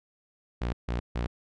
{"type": "tone bursts", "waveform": "sawtooth", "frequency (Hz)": 59.5, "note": "A#1", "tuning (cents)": 36, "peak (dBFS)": -24, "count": 3, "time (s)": [0.61, 1.27], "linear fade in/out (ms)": 10, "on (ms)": 120, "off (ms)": 150, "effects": ["low-pass 4000 Hz 12 dB/octave"]}